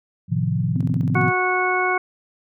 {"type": "chord", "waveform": "sine", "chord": "F dominant seventh", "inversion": "first", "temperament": "equal", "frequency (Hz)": [110, 130.81, 155.56, 174.61], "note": ["A2", "C3", "Eb3", "F3"], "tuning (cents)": [0, 0, 0, 0], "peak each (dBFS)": -24, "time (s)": [0.28, 1.33], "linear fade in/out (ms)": 50}
{"type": "tone bursts", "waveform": "sine", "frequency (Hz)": 253.1, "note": "B3", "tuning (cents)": 43, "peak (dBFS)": -24, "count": 8, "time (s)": [0.76, 1.282], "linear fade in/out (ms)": 0, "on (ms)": 46, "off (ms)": 22}
{"type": "harmonic tone", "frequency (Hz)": 367, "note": "F#4", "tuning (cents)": -14, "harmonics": [1, 2, 3, 4, 6], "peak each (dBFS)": [-24, -24, -24, -24, -24], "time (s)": [1.15, 1.98], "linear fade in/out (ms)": 5}
{"effects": []}